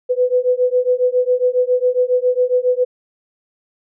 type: beating tone pair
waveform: sine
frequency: 496.2 / 503.5 Hz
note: B4 / B4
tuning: +8 / +33 cents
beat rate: 7.3 Hz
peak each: -16 dBFS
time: 0.09-2.85 s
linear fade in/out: 20 ms
effects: none